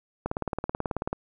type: click train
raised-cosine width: 1 ms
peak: -14 dBFS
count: 17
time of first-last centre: 0.26-1.13 s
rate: 18.4 Hz
effects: none